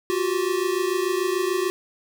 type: tone pair together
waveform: square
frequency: 354.9 / 381.7 Hz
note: F4 / G4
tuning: +28 / -46 cents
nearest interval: minor second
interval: 126 cents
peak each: -25 dBFS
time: 0.1-1.7 s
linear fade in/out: 0 ms
effects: none